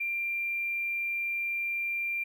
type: tone with hard clipping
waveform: triangle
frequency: 2376 Hz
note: D7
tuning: 20 cents sharp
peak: -29 dBFS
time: 0-2.24 s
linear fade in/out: 10 ms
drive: 3 dB
effects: none